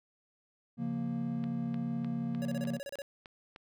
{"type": "chord", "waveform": "triangle", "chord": "Bb minor", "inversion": "first", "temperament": "equal", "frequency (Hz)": [138.59, 174.61, 233.1], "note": ["Db3", "F3", "Bb3"], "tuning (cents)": [0, 0, 0], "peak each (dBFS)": [-37, -37, -32], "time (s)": [0.77, 2.8], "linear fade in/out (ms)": 50}
{"type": "click train", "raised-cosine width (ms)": 0.3, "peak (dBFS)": -32, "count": 8, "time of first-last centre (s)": [1.44, 3.561], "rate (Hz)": 3.3}
{"type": "tone bursts", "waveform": "square", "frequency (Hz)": 560, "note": "C#5", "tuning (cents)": 18, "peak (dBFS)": -39, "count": 10, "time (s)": [2.42, 3.019], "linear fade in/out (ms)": 0, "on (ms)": 32, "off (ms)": 31}
{"effects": []}